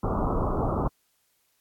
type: low-pass noise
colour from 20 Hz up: pink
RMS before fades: -26 dBFS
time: 0.03-0.88 s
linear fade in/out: 5 ms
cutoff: 1300 Hz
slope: 96 dB/octave
effects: white hiss -70 dBFS RMS until 1.6 s + AAC 64 kbps